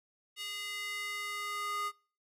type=tone with high-pass filter sweep; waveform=square; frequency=410.8 Hz; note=G#4; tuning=19 cents flat; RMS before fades=-38 dBFS; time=0.36-1.92 s; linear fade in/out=50 ms; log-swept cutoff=2800 to 1200 Hz; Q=2.6; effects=noise-tail reverb RT60 0.4 s tail -24 dB re dry + resampled to 32000 Hz